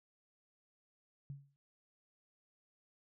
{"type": "tone with exponential decay", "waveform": "sine", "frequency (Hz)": 140, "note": "C#3", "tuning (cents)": 18, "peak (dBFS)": -40, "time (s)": [1.3, 1.56], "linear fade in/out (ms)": 0, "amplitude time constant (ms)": 56, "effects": []}